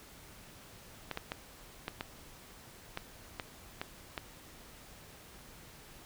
clicks, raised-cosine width 0.3 ms, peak -20 dBFS, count 9, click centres 1.113 / 1.174 / 1.319 / 1.881 / 2.009 / 2.974 / 3.398 / 3.815 / 4.178 s, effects pink hiss -54 dBFS RMS until 6.05 s

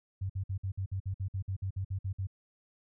sine tone bursts, 96 Hz, G2, 36 cents flat, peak -31 dBFS, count 15, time 0.21-2.271 s, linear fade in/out 10 ms, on 87 ms, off 54 ms, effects none

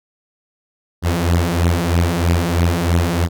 sawtooth beating tone pair, 84.1 / 87.2 Hz, E2 / F2, +35 / -2 cents, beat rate 3.1 Hz, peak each -13 dBFS, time 1.02-3.29 s, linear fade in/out 50 ms, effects none

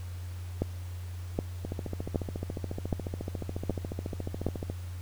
two click trains, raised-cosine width 2 ms, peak -21 / -14 dBFS, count 44 / 6, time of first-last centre 1.65-4.7 / 0.62-4.466 s, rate 14.1 / 1.3 Hz, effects added 89 Hz sine -36 dBFS peak until 5.01 s + pink hiss -53 dBFS RMS until 5.01 s

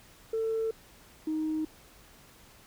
sine tone pair in turn, 446.8 / 312.3 Hz, A4 / D#4, +27 / +7 cents, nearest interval tritone, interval 620 cents, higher first, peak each -26 / -27 dBFS, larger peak first, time 0.33-0.71 / 1.27-1.65 s, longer neither, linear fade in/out 5 ms, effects tanh soft clip ceiling -24 dBFS + pink hiss -56 dBFS RMS until 2.66 s

